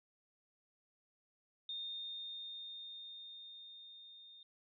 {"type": "tone with level ramp", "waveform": "sine", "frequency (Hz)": 3654, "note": "A#7", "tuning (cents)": -35, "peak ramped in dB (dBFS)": [-40, -55], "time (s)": [1.69, 4.43], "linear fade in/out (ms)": 2, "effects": []}